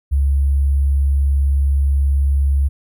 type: tone with sample-and-hold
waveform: sine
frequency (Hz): 69.3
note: C#2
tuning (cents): 0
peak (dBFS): -12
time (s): 0.11-2.69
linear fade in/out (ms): 20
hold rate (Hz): 11025
effects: none